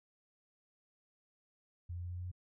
sine tone with pitch steps, 87 / 87.61 / 88.21 / 88.83 / 89.45 / 90.07 Hz, F2 / F2 / F2 / F2 / F2 / F#2, -6 / +6 / +18 / +30 / +42 / -46 cents, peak -39 dBFS, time 1.89-2.316 s, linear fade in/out 10 ms, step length 71 ms, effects none

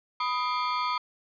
40% pulse ring-modulated tone, 1120 Hz, C#6, 18 cents sharp, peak -22 dBFS, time 0.2-0.98 s, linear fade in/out 5 ms, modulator 128 Hz, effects resampled to 11025 Hz + 9-bit

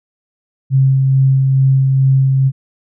sine tone with tremolo, 134 Hz, C3, 42 cents sharp, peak -7 dBFS, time 0.7-2.52 s, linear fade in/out 50 ms, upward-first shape sine, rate 2.3 Hz, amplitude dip 25%, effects none

